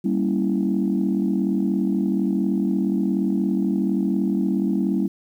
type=chord; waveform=sine; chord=G diminished seventh; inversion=none; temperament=equal; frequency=196 / 233.1 / 277.2 / 329.6 Hz; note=G3 / Bb3 / Db4 / Fb4; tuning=0 / 0 / 0 / 0 cents; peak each=-21 / -25 / -25 / -25 dBFS; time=0.04-5.08 s; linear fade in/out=10 ms; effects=tanh soft clip ceiling -11 dBFS + 9-bit